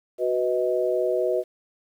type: chord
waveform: sine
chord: B major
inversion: second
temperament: equal with one note detuned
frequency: 370 / 493.9 / 629.8 Hz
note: F#4 / B4 / D#5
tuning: 0 / 0 / +21 cents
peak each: -25 dBFS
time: 0.18-1.44 s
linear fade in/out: 50 ms
effects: 9-bit